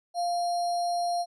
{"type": "tone with sample-and-hold", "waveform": "sine", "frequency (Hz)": 698.5, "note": "F5", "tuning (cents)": 0, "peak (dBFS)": -25, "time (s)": [0.14, 1.26], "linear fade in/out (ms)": 50, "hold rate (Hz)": 4900, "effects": ["resampled to 22050 Hz"]}